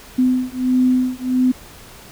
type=beating tone pair; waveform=sine; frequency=253.4 / 254.9 Hz; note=B3 / C4; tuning=+45 / -45 cents; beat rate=1.5 Hz; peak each=-17 dBFS; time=0.18-1.52 s; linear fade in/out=10 ms; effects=pink hiss -41 dBFS RMS until 2.11 s